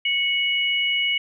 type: tone pair together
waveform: sine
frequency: 2217 / 2917 Hz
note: C#7 / F#7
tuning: 0 / -25 cents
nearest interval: perfect fourth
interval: 475 cents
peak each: -22 / -22 dBFS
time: 0.05-1.18 s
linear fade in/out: 5 ms
effects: none